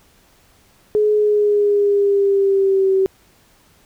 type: tone with pitch glide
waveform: sine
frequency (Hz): 422.6 to 383.1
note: G#4 to G4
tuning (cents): +30 to -40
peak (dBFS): -12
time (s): 0.95-3.06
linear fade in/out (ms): 0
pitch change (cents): -170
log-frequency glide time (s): 1.13-2.93
effects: pink hiss -54 dBFS RMS until 3.85 s